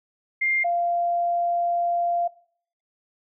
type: tone pair in turn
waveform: sine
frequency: 2109 / 693.1 Hz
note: C7 / F5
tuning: +13 / -13 cents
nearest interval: octave + perfect fifth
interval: 1926 cents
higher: first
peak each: -20 dBFS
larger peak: neither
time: 0.41-0.64 / 0.64-2.28 s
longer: second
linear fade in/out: 10 ms
effects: noise-tail reverb RT60 0.6 s tail -22 dB re dry